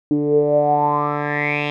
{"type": "tone with low-pass filter sweep", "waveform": "10% pulse", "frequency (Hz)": 146.83, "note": "D3", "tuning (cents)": 0, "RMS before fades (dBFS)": -18, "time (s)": [0.11, 1.7], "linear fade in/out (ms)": 0, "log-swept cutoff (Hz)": [310, 3000], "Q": 8.6, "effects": []}